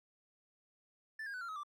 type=tone with pitch steps; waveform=triangle; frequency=1760 / 1623.3 / 1497.2 / 1380.9 / 1273.6 / 1174.7 Hz; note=A6 / G#6 / F#6 / F6 / D#6 / D6; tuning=0 / -40 / +20 / -20 / +40 / 0 cents; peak=-39 dBFS; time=1.19-1.634 s; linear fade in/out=5 ms; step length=74 ms; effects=none